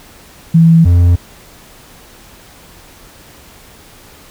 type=tone pair in turn; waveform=sine / triangle; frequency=164.81 / 87.31 Hz; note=E3 / F2; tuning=0 / 0 cents; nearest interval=major seventh; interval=1100 cents; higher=first; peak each=-3 dBFS; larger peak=neither; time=0.54-0.85 / 0.85-1.16 s; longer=neither; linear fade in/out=10 ms; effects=pink hiss -40 dBFS RMS until 4.3 s